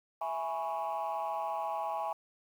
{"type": "chord", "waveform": "sine", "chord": "C# minor seventh", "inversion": "first", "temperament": "equal", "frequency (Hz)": [659.3, 830.6, 987.8, 1108.7], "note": ["E5", "G#5", "B5", "C#6"], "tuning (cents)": [0, 0, 0, 0], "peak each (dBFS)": [-37, -34, -39, -39], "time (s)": [0.21, 2.13], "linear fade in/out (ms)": 5, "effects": ["tanh soft clip ceiling -27 dBFS", "10-bit"]}